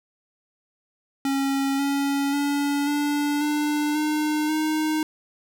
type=tone with pitch steps; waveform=square; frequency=273.7 / 279.5 / 285.3 / 291.3 / 297.4 / 303.7 / 310.1 Hz; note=C#4 / C#4 / C#4 / D4 / D4 / D#4 / D#4; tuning=-22 / +14 / +50 / -14 / +22 / -42 / -6 cents; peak=-22 dBFS; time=1.25-5.03 s; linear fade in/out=2 ms; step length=540 ms; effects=none